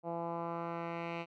10% pulse tone with low-pass filter sweep, 168.8 Hz, E3, 41 cents sharp, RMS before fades -39 dBFS, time 0.03-1.26 s, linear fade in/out 50 ms, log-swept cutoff 730 to 2700 Hz, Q 2, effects none

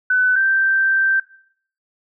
sine tone pair in turn, 1505 / 1564.3 Hz, F#6 / G6, +29 / -4 cents, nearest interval minor second, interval 67 cents, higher second, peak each -13 dBFS, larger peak neither, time 0.1-0.36 / 0.36-1.2 s, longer second, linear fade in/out 5 ms, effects noise-tail reverb RT60 0.6 s tail -19 dB re dry

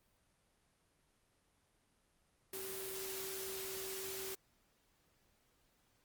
sine tone in noise, 383.2 Hz, G4, 39 cents flat, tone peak -46 dBFS, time 2.53-4.35 s, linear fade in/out 5 ms, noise white, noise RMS -45 dBFS, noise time 2.53-4.35 s, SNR -4 dB, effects pink hiss -75 dBFS RMS until 6.04 s + Opus 32 kbps

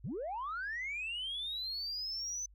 sine linear sweep, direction up, 91.5 to 6120 Hz, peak -35 dBFS, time 0.04-2.46 s, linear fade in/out 5 ms, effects tanh soft clip ceiling -33 dBFS + added 50 Hz sine -57 dBFS peak until 2.54 s

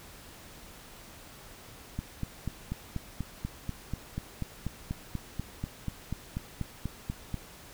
click train, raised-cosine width 5 ms, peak -20 dBFS, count 23, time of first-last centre 1.99-7.343 s, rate 4.11 Hz, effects pink hiss -50 dBFS RMS until 7.73 s

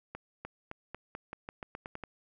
accelerating click train, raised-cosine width 0.5 ms, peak -25 dBFS, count 12, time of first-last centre 0.15-2.037 s, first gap 300 ms, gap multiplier 0.88, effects none

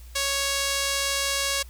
sawtooth tone with band-pass filter, 554.4 Hz, C#5, in tune, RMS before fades -26 dBFS, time 0.15-1.63 s, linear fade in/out 10 ms, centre 6100 Hz, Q 0.72, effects added 60 Hz sine -41 dBFS peak until 1.69 s + white hiss -54 dBFS RMS until 1.69 s

